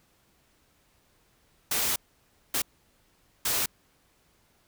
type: noise bursts at uneven times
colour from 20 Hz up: white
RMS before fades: -27 dBFS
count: 3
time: 1.71-1.96 / 2.54-2.62 / 3.45-3.66 s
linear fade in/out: 5 ms
effects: pink hiss -66 dBFS RMS until 4.67 s